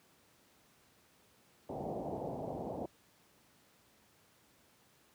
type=low-pass noise; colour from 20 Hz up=white; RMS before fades=-40 dBFS; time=1.69-2.86 s; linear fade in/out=5 ms; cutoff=790 Hz; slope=48 dB/octave; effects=pink hiss -67 dBFS RMS until 5.14 s + high-pass 100 Hz 12 dB/octave